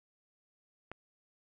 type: click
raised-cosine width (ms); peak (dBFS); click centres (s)
0.5; -27; 0.916
effects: none